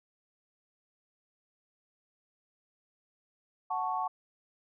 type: chord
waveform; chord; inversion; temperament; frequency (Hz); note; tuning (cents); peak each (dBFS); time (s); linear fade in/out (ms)
sine; F# minor; none; equal; 740 / 880 / 1108.7; F#5 / A5 / C#6; 0 / 0 / 0; -34; 3.7-4.08; 10
effects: none